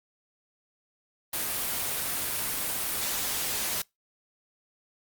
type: noise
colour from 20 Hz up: white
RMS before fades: -30 dBFS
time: 1.33-3.82 s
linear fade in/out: 5 ms
effects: noise-tail reverb RT60 0.2 s tail -26 dB re dry + Opus 32 kbps